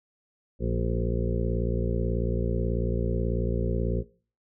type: harmonic tone with a mistuned harmonic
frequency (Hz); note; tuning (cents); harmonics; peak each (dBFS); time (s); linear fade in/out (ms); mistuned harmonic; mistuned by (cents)
58.27; A#1; 0; 1 / 2 / 3 / 4 / 6 / 7 / 8 / 9; -28 / -31 / -33 / -34 / -36 / -36 / -37 / -38; 0.59-4.04; 50; 4; -28
effects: noise-tail reverb RT60 0.4 s tail -19 dB re dry